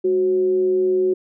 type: tone with frequency modulation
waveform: sine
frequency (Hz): 370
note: F#4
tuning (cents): 0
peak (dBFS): -15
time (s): 0.04-1.14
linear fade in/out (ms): 10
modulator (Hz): 164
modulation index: 0.24
effects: none